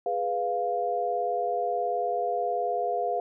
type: chord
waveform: sine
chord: F diminished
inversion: first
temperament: equal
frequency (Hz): 415.3 / 493.9 / 698.5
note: Ab4 / Cb5 / F5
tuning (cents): 0 / 0 / 0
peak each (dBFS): -32 / -31 / -27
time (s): 0.06-3.2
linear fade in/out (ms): 2
effects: none